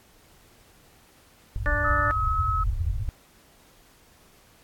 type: low-pass noise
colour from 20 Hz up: white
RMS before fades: -27 dBFS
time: 1.56-3.09 s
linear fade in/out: 0 ms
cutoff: 110 Hz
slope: 96 dB/octave
type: harmonic tone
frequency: 293.7 Hz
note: D4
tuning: in tune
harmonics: 1 / 2 / 3 / 4 / 5 / 6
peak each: -38 / -31 / -39 / -32 / -30 / -27 dBFS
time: 1.66-2.11 s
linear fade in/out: 0 ms
type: tone with pitch glide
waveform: sine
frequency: 1276 to 1287.1 Hz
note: D#6 to E6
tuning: +43 to -42 cents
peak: -24 dBFS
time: 1.84-2.64 s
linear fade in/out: 10 ms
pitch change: +15 cents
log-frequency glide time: 2.13-2.38 s
effects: pink hiss -57 dBFS RMS until 4.63 s + AAC 64 kbps